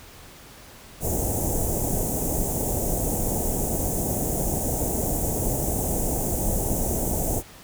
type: band-stop noise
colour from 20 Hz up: pink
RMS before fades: -25 dBFS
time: 1-7.43 s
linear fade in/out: 50 ms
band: 810 to 6500 Hz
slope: 48 dB/octave
effects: pink hiss -46 dBFS RMS until 7.63 s